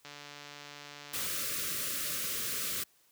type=click train; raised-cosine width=0.2 ms; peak=-29 dBFS; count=177; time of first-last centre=0.05-1.264 s; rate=145 Hz
type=band-stop noise; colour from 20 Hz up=white; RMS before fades=-35 dBFS; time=1.13-2.84 s; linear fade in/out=10 ms; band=620 to 1100 Hz; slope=96 dB/octave
effects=white hiss -67 dBFS RMS until 3.11 s + high-pass 60 Hz 12 dB/octave